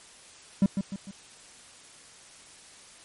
triangle tone with echo, 196 Hz, G3, in tune, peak -15 dBFS, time 0.62-0.66 s, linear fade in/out 2 ms, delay 150 ms, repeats 3, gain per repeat -7 dB, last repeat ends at 1.11 s, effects white hiss -51 dBFS RMS until 3.04 s + MP3 48 kbps

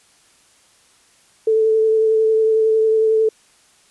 sine tone with vibrato, 440.4 Hz, A4, 2 cents sharp, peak -12 dBFS, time 1.47-3.29 s, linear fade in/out 5 ms, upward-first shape triangle, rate 11 Hz, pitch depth 18 cents each way, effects white hiss -54 dBFS RMS until 3.9 s + resampled to 24000 Hz

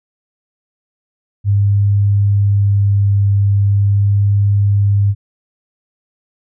sine tone with vibrato, 100.7 Hz, G2, 47 cents sharp, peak -9 dBFS, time 1.44-5.15 s, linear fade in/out 50 ms, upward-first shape sine, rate 0.41 Hz, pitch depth 8 cents each way, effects none

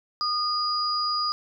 sine tone pair together, 1224 / 4896 Hz, D#6 / D#8, -29 / -29 cents, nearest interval 2 octaves, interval 2400 cents, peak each -26 dBFS, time 0.21-1.32 s, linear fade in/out 0 ms, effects none

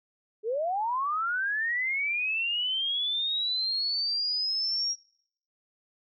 sine linear sweep, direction up, 409.5 to 5660 Hz, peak -26 dBFS, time 0.43-4.96 s, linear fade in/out 50 ms, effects noise-tail reverb RT60 0.7 s tail -25 dB re dry

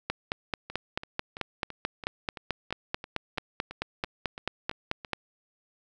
two click trains, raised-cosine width 0.3 ms, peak -23 / -12 dBFS, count 14 / 24, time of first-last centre 0.7-5.048 / 0.1-5.133 s, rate 2.99 / 4.57 Hz, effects none

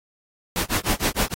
pink noise with tremolo, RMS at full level -21 dBFS, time 0.56-1.34 s, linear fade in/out 0 ms, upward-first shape sine, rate 6.5 Hz, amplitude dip 100%, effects AAC 48 kbps

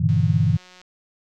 sine chord, E half-diminished seventh, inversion first, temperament just, 98.89 / 118.67 / 148.33 / 164.81 Hz, G2 / Bb2 / D3 / E3, +16 / +31 / +18 / 0 cents, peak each -21 dBFS, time 0-0.57 s, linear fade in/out 10 ms
click train, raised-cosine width 0.2 ms, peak -30 dBFS, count 133, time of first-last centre 0.09-0.815 s, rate 182 Hz
effects none

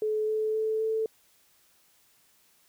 sine tone with pitch steps, 430.2 / 433.9 / 437.7 / 441.5 Hz, A4 / A4 / A4 / A4, -39 / -24 / -9 / +6 cents, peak -25 dBFS, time 0.02-1.06 s, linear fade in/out 2 ms, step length 260 ms, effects white hiss -64 dBFS RMS until 2.68 s

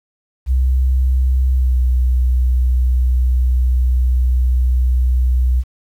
sine tone with pitch glide, 64.4 to 62.53 Hz, C2 to B1, -27 to +22 cents, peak -11 dBFS, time 0.46-5.64 s, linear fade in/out 50 ms, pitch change -51 cents, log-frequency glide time 1.54-1.76 s, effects 8-bit

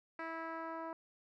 10% pulse tone with low-pass filter sweep, 326.7 Hz, E4, 15 cents flat, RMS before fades -43 dBFS, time 0.19-0.93 s, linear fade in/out 2 ms, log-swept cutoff 2000 to 990 Hz, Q 1.4, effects none

